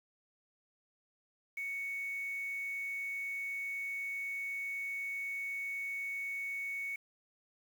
sine tone with quantisation, 2223 Hz, C#7, 4 cents sharp, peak -36 dBFS, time 1.57-6.96 s, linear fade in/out 5 ms, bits 9, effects none

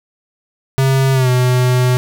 square tone with pitch glide, 134 to 125.75 Hz, C3 to B2, +42 to +32 cents, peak -11 dBFS, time 0.78-1.97 s, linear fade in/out 0 ms, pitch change -110 cents, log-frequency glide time 1.13-1.29 s, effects none

